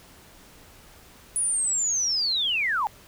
sine linear sweep, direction down, 9956 to 784 Hz, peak -22 dBFS, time 1.36-2.87 s, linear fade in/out 0 ms, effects pink hiss -51 dBFS RMS until 3.07 s

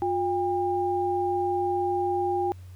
sine tone pair together, 357.3 / 802 Hz, F4 / G5, +40 / +39 cents, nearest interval octave + major second, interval 1399 cents, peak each -26 dBFS, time 0.02-2.52 s, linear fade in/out 0 ms, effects added 91 Hz sine -41 dBFS peak until 2.75 s + pink hiss -60 dBFS RMS until 2.75 s

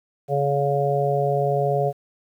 harmonic tone, 141 Hz, C#3, 30 cents sharp, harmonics 1 / 3 / 4 / 5, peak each -24 / -24 / -24 / -24 dBFS, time 0.28-1.93 s, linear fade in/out 50 ms, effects 9-bit

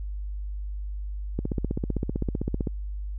click train, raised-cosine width 3 ms, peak -14 dBFS, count 21, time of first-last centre 1.39-2.672 s, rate 15.6 Hz, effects added 50 Hz sine -30 dBFS peak until 3.18 s

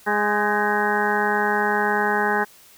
harmonic tone with a mistuned harmonic, 207.7 Hz, G#3, in tune, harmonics 1 / 2 / 3 / 4 / 5 / 6 / 7 / 8 / 9, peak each -29 / -25 / -34 / -23 / -29 / -32 / -26 / -27 / -29 dBFS, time 0.06-2.45 s, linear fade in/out 20 ms, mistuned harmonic 7, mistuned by +82 cents, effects white hiss -50 dBFS RMS until 2.77 s

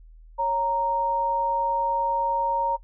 sine tone pair together, 553 / 930 Hz, C#5 / A#5, -4 / -4 cents, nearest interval major sixth, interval 900 cents, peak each -29 / -22 dBFS, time 0.38-2.77 s, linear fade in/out 20 ms, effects noise-tail reverb RT60 0.1 s tail -21 dB re dry + added 40 Hz sine -45 dBFS peak until 2.83 s

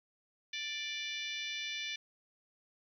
harmonic tone, 588 Hz, D5, 2 cents sharp, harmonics 3 / 4 / 5 / 6 / 7 / 8 / 9 / 10, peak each -47 / -41 / -45 / -42 / -50 / -53 / -54 / -51 dBFS, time 0.53-1.96 s, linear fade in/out 5 ms, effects 12-bit

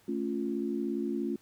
sine chord, A augmented, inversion none, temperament equal, 220 / 277.2 / 349.2 Hz, A3 / C#4 / E#4, 0 / 0 / 0 cents, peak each -34 dBFS, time 0.08-1.36 s, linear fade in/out 5 ms, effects pink hiss -63 dBFS RMS until 1.41 s + high-pass 60 Hz 12 dB/octave

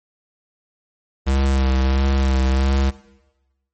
square tone with vibrato, 66.7 Hz, C2, 34 cents sharp, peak -16 dBFS, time 1.26-2.91 s, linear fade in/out 20 ms, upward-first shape sine, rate 1.5 Hz, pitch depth 30 cents each way, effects noise-tail reverb RT60 1.0 s tail -18 dB re dry + MP3 32 kbps

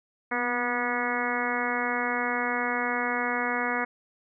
harmonic tone with a mistuned harmonic, 243 Hz, B3, 28 cents flat, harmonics 1 / 2 / 3 / 4 / 5 / 6 / 7 / 8 / 9, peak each -34 / -34 / -34 / -34 / -34 / -34 / -34 / -34 / -34 dBFS, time 0.31-3.85 s, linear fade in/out 10 ms, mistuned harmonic 1, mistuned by +32 cents, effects none

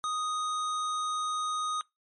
square tone, 1244.5 Hz, D#6, in tune, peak -30 dBFS, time 0.04-1.81 s, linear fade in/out 0 ms, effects noise-tail reverb RT60 0.2 s tail -25 dB re dry + MP3 48 kbps

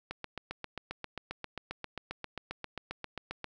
click train, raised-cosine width 0.3 ms, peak -21 dBFS, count 26, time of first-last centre 0.11-3.443 s, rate 7.5 Hz, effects none

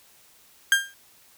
35% pulse tone with exponential decay, 1600 Hz, G6, 35 cents sharp, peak -11 dBFS, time 0.72-0.94 s, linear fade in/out 1 ms, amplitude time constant 46 ms, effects white hiss -56 dBFS RMS until 1.37 s

